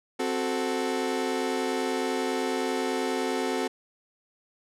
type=chord; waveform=30% pulse; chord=F# diminished; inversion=second; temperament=equal; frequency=261.6 / 370 / 440 Hz; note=C4 / F#4 / A4; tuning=0 / 0 / 0 cents; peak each=-28 dBFS; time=0.19-3.68 s; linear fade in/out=10 ms; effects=low-pass 10000 Hz 12 dB/octave